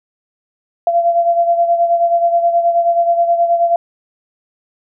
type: beating tone pair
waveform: sine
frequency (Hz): 683 / 692.4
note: F5 / F5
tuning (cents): -39 / -15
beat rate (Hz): 9.4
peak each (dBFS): -11 / -18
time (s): 0.87-3.76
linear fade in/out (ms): 2
effects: none